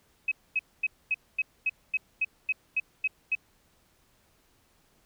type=tone bursts; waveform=sine; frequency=2551 Hz; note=D#7; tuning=43 cents sharp; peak=-23 dBFS; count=12; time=0.28-3.352 s; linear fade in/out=5 ms; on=36 ms; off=240 ms; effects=pink hiss -66 dBFS RMS until 5.05 s